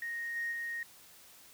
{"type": "tone with level steps", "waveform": "sine", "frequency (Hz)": 1864.7, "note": "A#6", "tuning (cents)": 0, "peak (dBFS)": [-35, -32, -35], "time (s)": [0.02, 0.83], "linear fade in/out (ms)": 2, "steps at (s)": [0.35, 0.51], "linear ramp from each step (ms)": 20, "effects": ["tanh soft clip ceiling -28 dBFS", "white hiss -57 dBFS RMS until 1.53 s"]}